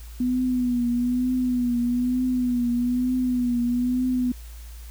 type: tone with vibrato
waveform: sine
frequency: 246.9 Hz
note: B3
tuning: in tune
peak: -20 dBFS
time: 0.2-4.32 s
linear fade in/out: 5 ms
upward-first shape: triangle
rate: 1.1 Hz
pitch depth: 58 cents each way
effects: added 57 Hz sine -37 dBFS peak until 4.9 s + white hiss -50 dBFS RMS until 4.9 s